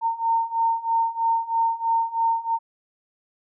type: beating tone pair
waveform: sine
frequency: 912 / 915.1 Hz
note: A#5 / A#5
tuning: -38 / -32 cents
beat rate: 3.1 Hz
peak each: -24 / -22 dBFS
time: 0.01-2.59 s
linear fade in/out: 50 ms
effects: none